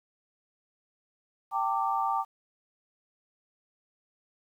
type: chord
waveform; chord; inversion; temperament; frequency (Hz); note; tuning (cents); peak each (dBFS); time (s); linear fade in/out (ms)
sine; G suspended second; none; equal with one note detuned; 784 / 902.7 / 1174.7; G5 / A5 / D6; 0 / +44 / 0; -30; 1.51-2.25; 50
effects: 10-bit